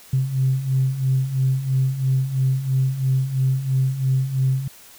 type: beating tone pair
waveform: sine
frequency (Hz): 130 / 133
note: C3 / C3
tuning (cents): -11 / +29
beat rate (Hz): 3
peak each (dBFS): -23 / -18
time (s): 0.13-4.68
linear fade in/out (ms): 5
effects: tanh soft clip ceiling -10 dBFS + white hiss -46 dBFS RMS until 4.98 s